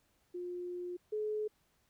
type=tone pair in turn; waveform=sine; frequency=355.4 / 426.4 Hz; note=F4 / G#4; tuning=+30 / +46 cents; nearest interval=minor third; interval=316 cents; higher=second; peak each=-38 / -33 dBFS; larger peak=second; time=0.34-0.97 / 1.12-1.48 s; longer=first; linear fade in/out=10 ms; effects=pink hiss -74 dBFS RMS until 1.89 s